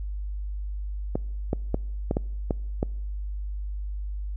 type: clicks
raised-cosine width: 2 ms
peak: -11 dBFS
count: 7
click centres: 1.155 / 1.531 / 1.744 / 2.111 / 2.169 / 2.508 / 2.829 s
effects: noise-tail reverb RT60 1.0 s tail -26 dB re dry + added 50 Hz sine -29 dBFS peak until 4.36 s